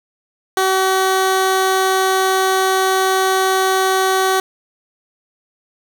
15% pulse tone, 379.5 Hz, F#4, 44 cents sharp, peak -7 dBFS, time 0.57-4.4 s, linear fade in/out 2 ms, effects none

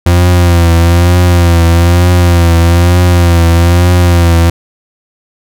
40% pulse tone with vibrato, 86.4 Hz, F2, 18 cents flat, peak -3 dBFS, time 0.06-4.5 s, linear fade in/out 5 ms, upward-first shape triangle, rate 1.1 Hz, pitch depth 56 cents each way, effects none

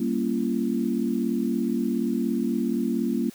sine chord, G half-diminished seventh, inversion none, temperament equal with one note detuned, 196 / 233.1 / 277.2 / 341.4 Hz, G3 / Bb3 / Db4 / F4, 0 / 0 / 0 / -39 cents, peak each -30 / -25 / -29 / -30 dBFS, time 0-3.3 s, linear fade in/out 5 ms, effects white hiss -50 dBFS RMS until 3.34 s

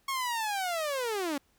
sawtooth linear sweep, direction down, 1100 to 269.5 Hz, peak -26 dBFS, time 0.08-1.38 s, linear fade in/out 5 ms, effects pink hiss -69 dBFS RMS until 1.58 s

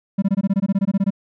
triangle tone bursts, 196 Hz, G3, in tune, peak -12 dBFS, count 15, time 0.18-1.105 s, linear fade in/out 10 ms, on 43 ms, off 20 ms, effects none

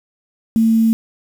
sine tone with quantisation, 224.8 Hz, A3, 37 cents sharp, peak -10 dBFS, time 0.56-0.93 s, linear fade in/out 0 ms, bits 6, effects none

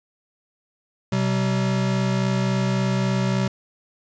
square tone pair together, 127.6 / 191.18 Hz, C3 / G3, -43 / -43 cents, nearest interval perfect fifth, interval 700 cents, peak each -23 / -23 dBFS, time 1.12-3.48 s, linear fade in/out 5 ms, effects resampled to 16000 Hz + 8-bit

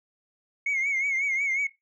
sine tone with vibrato, 2184 Hz, C#7, 26 cents flat, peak -22 dBFS, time 0.66-1.67 s, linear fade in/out 5 ms, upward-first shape triangle, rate 5.5 Hz, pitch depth 90 cents each way, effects noise-tail reverb RT60 0.2 s tail -19 dB re dry + tanh soft clip ceiling -21 dBFS

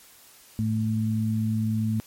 sine tone pair together, 109.8 / 219.6 Hz, A2 / A3, -3 / -3 cents, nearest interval octave, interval 1200 cents, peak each -25 dBFS, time 0.59-2 s, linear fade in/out 0 ms, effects white hiss -52 dBFS RMS until 2.06 s + MP3 64 kbps

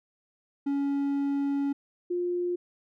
triangle / sine tone pair in turn, 280.5 / 353.4 Hz, C#4 / F4, +21 / +21 cents, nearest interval major third, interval 400 cents, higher second, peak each -23 / -26 dBFS, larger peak first, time 0.66-1.73 / 2.1-2.56 s, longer first, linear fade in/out 10 ms, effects none

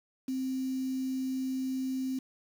sine tone with quantisation, 261.6 Hz, C4, in tune, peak -30 dBFS, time 0.28-2.19 s, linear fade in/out 5 ms, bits 8, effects none

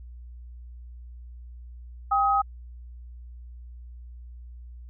sine tone pair together, 796 / 1263.6 Hz, G5 / D#6, +26 / +26 cents, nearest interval minor sixth, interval 800 cents, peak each -22 dBFS, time 2.11-2.42 s, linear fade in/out 10 ms, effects added 60 Hz sine -40 dBFS peak until 4.89 s

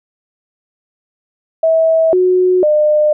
sine tone with pitch steps, 648 / 366.3 / 604 Hz, E5 / F#4 / D5, -30 / -17 / +48 cents, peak -8 dBFS, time 1.63-3.13 s, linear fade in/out 5 ms, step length 500 ms, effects none

